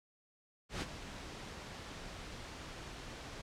pink noise with ADSR envelope, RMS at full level -37 dBFS, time 0.69-3.42 s, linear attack 120 ms, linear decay 42 ms, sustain -10 dB, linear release 14 ms, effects low-pass 6000 Hz 12 dB/octave

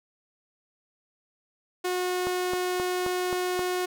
sawtooth tone, 362.9 Hz, F#4, 34 cents flat, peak -22 dBFS, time 1.84-3.86 s, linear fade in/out 10 ms
click train, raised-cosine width 1 ms, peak -18 dBFS, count 6, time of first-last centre 2.27-3.593 s, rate 3.78 Hz
effects none

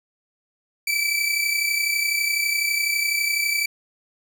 sawtooth tone pair together, 2300 / 2332 Hz, D7 / D7, -37 / -13 cents, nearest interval unison, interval 24 cents, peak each -20 dBFS, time 0.87-3.66 s, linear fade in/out 5 ms, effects none

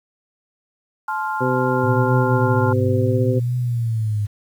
sine chord, F major, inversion first, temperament equal with one note detuned, 865.9 / 1046.5 / 1396.9 Hz, A5 / C6 / F6, -28 / 0 / 0 cents, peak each -24 / -27 / -26 dBFS, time 1.08-2.73 s, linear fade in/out 5 ms
harmonic tone, 127.9 Hz, C3, 39 cents flat, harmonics 1 / 2 / 3 / 4, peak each -23 / -23 / -23 / -23 dBFS, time 1.4-3.4 s, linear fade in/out 20 ms
sine tone with vibrato, 113.3 Hz, A#2, 49 cents flat, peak -18 dBFS, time 1.83-4.27 s, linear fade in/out 20 ms, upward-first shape triangle, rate 0.72 Hz, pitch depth 170 cents each way
effects 8-bit

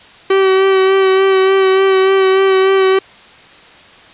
45% pulse tone with vibrato, 383.4 Hz, G4, 38 cents flat, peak -8 dBFS, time 0.3-2.99 s, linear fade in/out 5 ms, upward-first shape sine, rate 3.4 Hz, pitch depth 20 cents each way, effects white hiss -40 dBFS RMS until 4.13 s + resampled to 8000 Hz

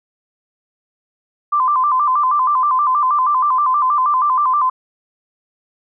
sine tone with vibrato, 1100 Hz, C#6, 14 cents flat, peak -12 dBFS, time 1.52-4.7 s, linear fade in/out 10 ms, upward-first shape square, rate 6.3 Hz, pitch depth 120 cents each way, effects none

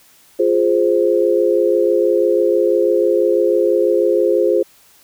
sine chord, F minor, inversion none, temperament equal, 349.2 / 415.3 / 523.3 Hz, F4 / Ab4 / C5, 0 / 0 / 0 cents, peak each -16 dBFS, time 0.39-4.63 s, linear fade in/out 10 ms, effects white hiss -50 dBFS RMS until 5.03 s

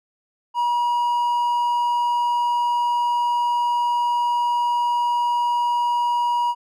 triangle tone, 960 Hz, B5, 49 cents flat, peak -16 dBFS, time 0.54-6.55 s, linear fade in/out 50 ms, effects none

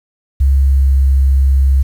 sine tone with pitch glide, 68.2 to 67.46 Hz, C#2 to C#2, -28 to -46 cents, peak -7 dBFS, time 0.4-1.83 s, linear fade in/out 10 ms, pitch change -18 cents, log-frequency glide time 0.57-0.93 s, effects 7-bit

